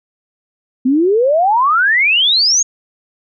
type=exponential sweep; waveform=sine; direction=up; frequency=246.9 to 6740 Hz; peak=-9 dBFS; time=0.85-2.63 s; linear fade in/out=10 ms; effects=none